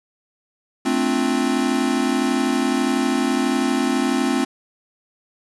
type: chord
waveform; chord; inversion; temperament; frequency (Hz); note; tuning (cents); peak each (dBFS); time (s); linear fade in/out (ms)
square; D minor seventh; second; equal; 220 / 261.6 / 293.7 / 349.2; A3 / C4 / D4 / F4; 0 / 0 / 0 / 0; -26 / -21 / -26 / -26; 0.85-4.45; 10
effects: resampled to 24000 Hz + 7-bit